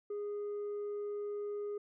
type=tone with tanh clipping; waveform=sine; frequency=412.2 Hz; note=G#4; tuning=13 cents flat; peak=-37 dBFS; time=0.1-1.78 s; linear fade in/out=5 ms; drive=2 dB; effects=none